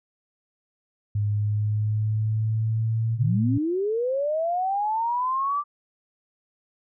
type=tone with pitch glide; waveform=sine; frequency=103.7 to 113.74 Hz; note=G#2 to A#2; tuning=-2 to -42 cents; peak=-21 dBFS; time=1.15-3.58 s; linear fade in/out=5 ms; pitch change=+160 cents; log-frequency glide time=1.27-3.19 s
type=linear sweep; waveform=sine; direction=up; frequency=101.1 to 1181 Hz; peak=-22 dBFS; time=3.14-5.64 s; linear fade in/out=50 ms
effects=none